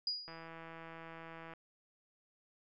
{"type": "tone with exponential decay", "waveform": "sine", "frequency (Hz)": 4890, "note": "D#8", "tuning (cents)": -31, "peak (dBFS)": -31, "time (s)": [0.07, 0.48], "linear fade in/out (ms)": 2, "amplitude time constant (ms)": 87}
{"type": "click train", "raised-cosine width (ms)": 0.5, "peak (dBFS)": -35, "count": 207, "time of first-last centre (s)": [0.28, 1.536], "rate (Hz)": 164}
{"effects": []}